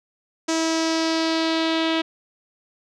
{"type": "tone with low-pass filter sweep", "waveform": "sawtooth", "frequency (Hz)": 324.3, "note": "E4", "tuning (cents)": -28, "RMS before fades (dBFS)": -22, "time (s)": [0.48, 2.02], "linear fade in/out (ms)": 10, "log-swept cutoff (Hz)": [6500, 3400], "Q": 2.9, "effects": []}